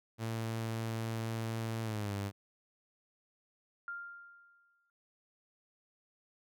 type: tone with pitch glide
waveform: sawtooth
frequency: 113 to 100.09 Hz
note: A2 to G2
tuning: +47 to +37 cents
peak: -31 dBFS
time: 0.18-2.32 s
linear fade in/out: 50 ms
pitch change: -210 cents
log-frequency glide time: 1.82-2.14 s
type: tone with exponential decay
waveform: sine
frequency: 1396.9 Hz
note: F6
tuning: in tune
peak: -37 dBFS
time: 3.88-4.9 s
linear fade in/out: 1 ms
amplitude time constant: 220 ms
effects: none